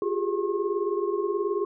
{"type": "tone cluster", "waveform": "sine", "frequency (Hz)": [351.8, 400, 418.7, 1078], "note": ["F4", "G4", "G#4", "C#6"], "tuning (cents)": [13, 35, 14, -49], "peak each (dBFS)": [-30, -27, -30, -35], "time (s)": [0.02, 1.65], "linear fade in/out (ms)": 2, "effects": []}